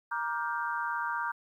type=chord; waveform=sine; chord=G minor seventh; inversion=first; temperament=just; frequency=940.8 / 1176 / 1411.2 / 1568 Hz; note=Bb5 / D6 / F6 / G6; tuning=+16 / +2 / +18 / 0 cents; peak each=-34 / -36 / -37 / -36 dBFS; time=0.11-1.32 s; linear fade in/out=10 ms; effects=11-bit